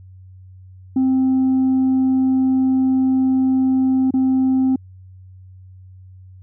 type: tone with dropouts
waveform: sine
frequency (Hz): 261.6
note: C4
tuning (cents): 0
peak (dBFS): -11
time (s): 0.96-4.76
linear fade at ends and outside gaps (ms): 5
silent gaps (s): 4.108-4.138
effects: tanh soft clip ceiling -12 dBFS + added 93 Hz sine -39 dBFS peak until 6.42 s